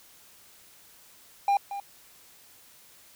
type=tone with echo; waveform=triangle; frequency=801 Hz; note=G5; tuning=37 cents sharp; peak=-18 dBFS; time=1.48-1.57 s; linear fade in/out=2 ms; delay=230 ms; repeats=1; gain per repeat=-12 dB; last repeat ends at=1.8 s; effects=white hiss -55 dBFS RMS until 3.15 s